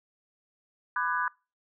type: chord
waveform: sine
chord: G# half-diminished seventh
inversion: first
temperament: just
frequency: 996.7 / 1196.1 / 1495.1 / 1661.2 Hz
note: B5 / D6 / F#6 / G#6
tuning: +16 / +31 / +18 / 0 cents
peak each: -31 / -32 / -31 / -33 dBFS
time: 0.96-1.28 s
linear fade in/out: 2 ms
effects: noise-tail reverb RT60 0.3 s tail -25 dB re dry